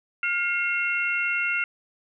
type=tone cluster; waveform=sine; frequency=1415 / 2146 / 2729 Hz; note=F6 / C7 / F7; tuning=+22 / +43 / -41 cents; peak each=-27 dBFS; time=0.23-1.64 s; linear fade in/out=2 ms; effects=none